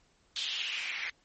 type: noise with band-pass filter sweep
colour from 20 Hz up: white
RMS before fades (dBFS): -36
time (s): 0.36-1.1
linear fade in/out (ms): 2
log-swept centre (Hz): 3500 to 2000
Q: 4.4
effects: pink hiss -68 dBFS RMS until 1.24 s + MP3 32 kbps